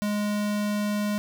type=tone; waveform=square; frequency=207.7 Hz; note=G#3; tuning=in tune; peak=-25 dBFS; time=0.02-1.18 s; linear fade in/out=0 ms; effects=none